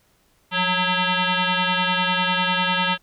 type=tone with frequency modulation; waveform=sine; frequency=910 Hz; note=A#5; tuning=42 cents flat; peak=-18 dBFS; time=0.51-2.98 s; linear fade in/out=50 ms; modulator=366 Hz; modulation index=6.9; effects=pink hiss -62 dBFS RMS until 3.02 s